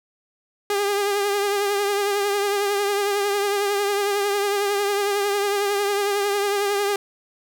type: tone with vibrato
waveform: sawtooth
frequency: 404.5 Hz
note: G#4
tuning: 46 cents flat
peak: -16 dBFS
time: 0.7-6.96 s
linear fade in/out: 2 ms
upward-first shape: triangle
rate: 11 Hz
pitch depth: 48 cents each way
effects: none